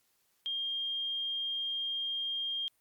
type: tone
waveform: sine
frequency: 3213 Hz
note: G7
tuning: 42 cents sharp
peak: -32 dBFS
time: 0.46-2.68 s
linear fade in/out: 0 ms
effects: white hiss -73 dBFS RMS until 2.8 s + Opus 48 kbps